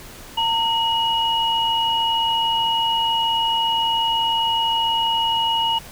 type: tone pair together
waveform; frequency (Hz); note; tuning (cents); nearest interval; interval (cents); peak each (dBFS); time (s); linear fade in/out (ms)
sine; 913.4 / 2900; A#5 / F#7; -36 / -35; octave + minor sixth; 2001; -20 / -20; 0.37-5.79; 10
effects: pink hiss -40 dBFS RMS until 5.91 s